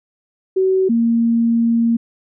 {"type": "tone pair in turn", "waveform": "sine", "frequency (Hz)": [378.2, 231.6], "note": ["F#4", "A#3"], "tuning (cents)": [38, -11], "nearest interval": "minor sixth", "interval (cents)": 849, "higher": "first", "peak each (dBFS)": -12, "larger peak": "neither", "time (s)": [[0.56, 0.89], [0.89, 1.97]], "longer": "second", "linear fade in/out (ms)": 10, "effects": []}